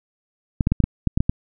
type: clicks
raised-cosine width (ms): 5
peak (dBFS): -5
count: 9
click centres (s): 0.608 / 0.671 / 0.72 / 0.803 / 0.84 / 1.073 / 1.175 / 1.205 / 1.295
effects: none